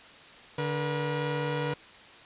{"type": "tone pair together", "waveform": "sawtooth", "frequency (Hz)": [146.23, 480.9], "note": ["D3", "B4"], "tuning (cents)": [-7, -46], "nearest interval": "octave + major sixth", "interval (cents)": 2061, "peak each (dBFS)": -27, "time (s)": [0.58, 1.74], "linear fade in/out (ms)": 5, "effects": ["white hiss -50 dBFS RMS until 2.25 s", "resampled to 8000 Hz"]}